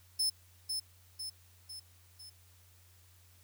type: tone with echo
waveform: sawtooth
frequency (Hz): 5250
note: E8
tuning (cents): -8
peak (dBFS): -26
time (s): 0.19-0.3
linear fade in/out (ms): 10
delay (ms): 500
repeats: 4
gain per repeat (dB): -5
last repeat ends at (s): 2.3
effects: added 89 Hz sine -61 dBFS peak until 3.43 s + white hiss -65 dBFS RMS until 3.43 s